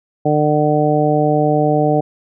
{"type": "harmonic tone", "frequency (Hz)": 150, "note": "D3", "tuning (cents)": 37, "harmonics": [1, 2, 3, 4, 5], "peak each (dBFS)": [-18, -18, -18, -18, -18], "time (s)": [0.25, 2.01], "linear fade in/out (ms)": 10, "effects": []}